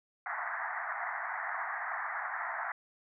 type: band-pass noise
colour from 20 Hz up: white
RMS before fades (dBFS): -37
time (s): 0.26-2.72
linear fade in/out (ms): 2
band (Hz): 670 to 2000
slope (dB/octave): 96
effects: none